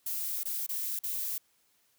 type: noise with dropouts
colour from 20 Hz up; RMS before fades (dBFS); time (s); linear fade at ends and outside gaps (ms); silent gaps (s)
violet; -34; 0.06-1.38; 5; 0.434-0.454 / 0.665-0.69 / 0.991-1.036
effects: white hiss -70 dBFS RMS until 1.98 s + high-pass 60 Hz 12 dB/octave